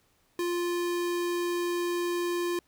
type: tone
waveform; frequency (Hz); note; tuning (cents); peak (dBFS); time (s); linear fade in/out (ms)
square; 349.2; F4; 0; -28; 0.39-2.59; 2
effects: pink hiss -68 dBFS RMS until 2.67 s